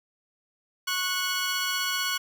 15% pulse tone pair together, 1100 / 1471.9 Hz, C#6 / F#6, -14 / -9 cents, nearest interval perfect fourth, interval 505 cents, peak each -24 / -21 dBFS, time 0.87-2.18 s, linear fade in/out 10 ms, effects none

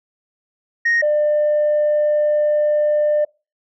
sine tone pair in turn, 1864.7 / 598.3 Hz, A#6 / D5, 0 / +32 cents, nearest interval octave + minor sixth, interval 1968 cents, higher first, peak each -12 dBFS, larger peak neither, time 0.85-1.02 / 1.02-3.25 s, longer second, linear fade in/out 10 ms, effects noise-tail reverb RT60 0.3 s tail -25 dB re dry + tanh soft clip ceiling -11 dBFS

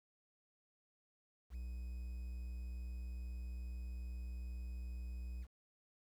triangle tone with quantisation, 61.2 Hz, B1, 15 cents flat, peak -40 dBFS, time 1.5-5.47 s, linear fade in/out 50 ms, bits 11, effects none

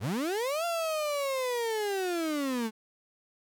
35% pulse linear two-way sweep, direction up then down, 79.7 to 692 to 213.6 Hz, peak -27 dBFS, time 0-2.71 s, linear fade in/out 50 ms, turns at 0.65 s, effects none

